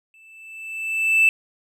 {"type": "tone with exponential growth", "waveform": "triangle", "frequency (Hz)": 2643, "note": "E7", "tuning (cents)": 4, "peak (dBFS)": -8, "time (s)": [0.14, 1.29], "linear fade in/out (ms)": 1, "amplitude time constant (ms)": 250, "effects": ["tanh soft clip ceiling -7 dBFS"]}